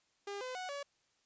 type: tone with pitch steps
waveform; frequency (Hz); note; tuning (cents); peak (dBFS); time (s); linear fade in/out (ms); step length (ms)
sawtooth; 402.9 / 509 / 738 / 567; G4 / C5 / F#5 / C#5; +48 / -48 / -5 / +39; -36; 0.27-0.83; 5; 140
effects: white hiss -75 dBFS RMS until 1.25 s + resampled to 16000 Hz